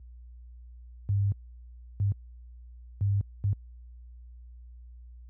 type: tone bursts at uneven times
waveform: sine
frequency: 100 Hz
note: G2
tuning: 35 cents sharp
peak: -22 dBFS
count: 4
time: 1.09-1.32 / 2-2.12 / 3.01-3.21 / 3.44-3.53 s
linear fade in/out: 0 ms
effects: added 60 Hz sine -42 dBFS peak until 5.29 s + high-pass 60 Hz 12 dB/octave